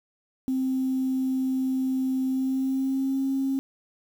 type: tone with pitch glide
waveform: sine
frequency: 261.6 to 269.4 Hz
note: C4 to C#4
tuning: 0 to -49 cents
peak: -22 dBFS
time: 0.48-3.59 s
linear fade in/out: 0 ms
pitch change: +51 cents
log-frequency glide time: 2.27-3.21 s
effects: tanh soft clip ceiling -18 dBFS + 8-bit